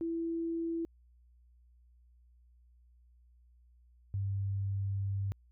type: tone pair in turn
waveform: sine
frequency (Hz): 332.1 / 98.54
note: E4 / G2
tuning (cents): +13 / +10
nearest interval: octave + major sixth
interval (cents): 2103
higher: first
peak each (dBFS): -32 / -31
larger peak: second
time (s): 0.01-0.85 / 4.14-5.32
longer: second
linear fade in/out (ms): 0
effects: added 60 Hz sine -60 dBFS peak until 5.51 s